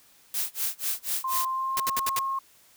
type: noise with tremolo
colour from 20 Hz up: blue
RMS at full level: -27 dBFS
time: 0.34-1.45 s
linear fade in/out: 2 ms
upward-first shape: sine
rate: 4.1 Hz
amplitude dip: 100%
type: tone with pitch glide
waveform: sine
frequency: 1048 to 1077.5 Hz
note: C6 to C#6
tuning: +2 to -49 cents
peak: -26 dBFS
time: 1.24-2.39 s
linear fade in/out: 5 ms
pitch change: +49 cents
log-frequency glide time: 1.52-1.94 s
type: noise bursts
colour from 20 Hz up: white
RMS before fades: -28 dBFS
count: 5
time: 1.77-2.19 s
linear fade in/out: 0 ms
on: 28 ms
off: 70 ms
effects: white hiss -58 dBFS RMS until 2.76 s